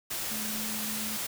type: tone in noise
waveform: sine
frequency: 215.9 Hz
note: A3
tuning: 33 cents flat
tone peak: -38 dBFS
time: 0.31-1.17 s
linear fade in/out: 10 ms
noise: white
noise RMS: -34 dBFS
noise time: 0.1-1.27 s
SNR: -7 dB
effects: none